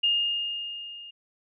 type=tone with level ramp; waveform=sine; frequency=2832 Hz; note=F7; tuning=23 cents sharp; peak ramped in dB=-19 to -41 dBFS; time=0.03-1.11 s; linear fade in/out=10 ms; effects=none